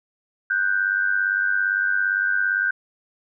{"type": "tone pair together", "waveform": "sine", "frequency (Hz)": [1470.4, 1568], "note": ["F#6", "G6"], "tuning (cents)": [-11, 0], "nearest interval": "minor second", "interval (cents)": 111, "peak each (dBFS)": [-22, -21], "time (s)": [0.5, 2.71], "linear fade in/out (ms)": 5, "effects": []}